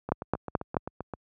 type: two click trains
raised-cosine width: 1 ms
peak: -10 / -20 dBFS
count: 4 / 9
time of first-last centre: 0.12-0.768 / 0.09-1.137 s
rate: 4.63 / 7.64 Hz
effects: high-pass 60 Hz 12 dB/octave